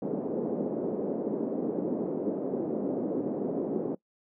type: band-pass noise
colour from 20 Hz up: white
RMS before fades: -31 dBFS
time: 0.02-3.95 s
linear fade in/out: 5 ms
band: 200 to 460 Hz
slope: 24 dB/octave
effects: noise-tail reverb RT60 0.1 s tail -20 dB re dry